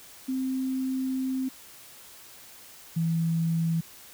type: tone pair in turn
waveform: sine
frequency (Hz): 261.6 / 164.8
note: C4 / E3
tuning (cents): 0 / 0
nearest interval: minor sixth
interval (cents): 800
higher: first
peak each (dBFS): -26 / -23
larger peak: second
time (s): 0.28-1.49 / 2.96-3.81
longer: first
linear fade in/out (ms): 10
effects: white hiss -49 dBFS RMS until 4.13 s